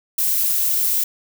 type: noise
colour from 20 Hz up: violet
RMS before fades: -19 dBFS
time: 0.18-1.04 s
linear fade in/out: 5 ms
effects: none